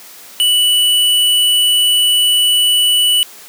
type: tone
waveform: square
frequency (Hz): 2960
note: F#7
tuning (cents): 0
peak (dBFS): -10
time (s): 0.4-3.23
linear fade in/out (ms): 0
effects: white hiss -37 dBFS RMS until 3.48 s + high-pass 200 Hz 12 dB/octave